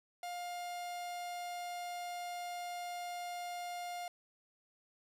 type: tone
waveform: 45% pulse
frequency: 706 Hz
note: F5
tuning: 19 cents sharp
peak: -40 dBFS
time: 0.23-4.08 s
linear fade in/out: 2 ms
effects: resampled to 32000 Hz